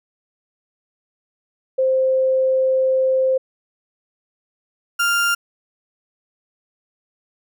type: tone pair in turn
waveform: sine / 35% pulse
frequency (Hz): 523.3 / 1397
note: C5 / F6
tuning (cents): 0 / 0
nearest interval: octave + perfect fourth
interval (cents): 1700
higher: second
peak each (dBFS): -14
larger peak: neither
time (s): 1.78-3.38 / 4.99-5.35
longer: first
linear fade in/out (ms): 10
effects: none